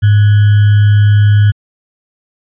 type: tone with sample-and-hold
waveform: sine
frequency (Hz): 103.83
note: G#2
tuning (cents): 0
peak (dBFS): -4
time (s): 0.02-1.52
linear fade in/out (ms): 20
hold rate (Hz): 1575
effects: resampled to 8000 Hz